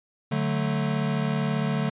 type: chord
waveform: square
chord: D major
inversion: none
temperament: equal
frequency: 146.83 / 185 / 220 Hz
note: D3 / F#3 / A3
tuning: 0 / 0 / 0 cents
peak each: -27 / -31 / -29 dBFS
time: 0.31-1.9 s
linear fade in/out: 10 ms
effects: resampled to 8000 Hz